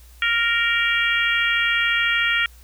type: harmonic tone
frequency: 466.2 Hz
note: A#4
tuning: in tune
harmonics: 3 / 4 / 5 / 6 / 7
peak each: -23 / -22 / -23 / -26 / -27 dBFS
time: 0.22-2.46 s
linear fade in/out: 2 ms
effects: added 60 Hz sine -44 dBFS peak until 2.63 s + white hiss -53 dBFS RMS until 2.63 s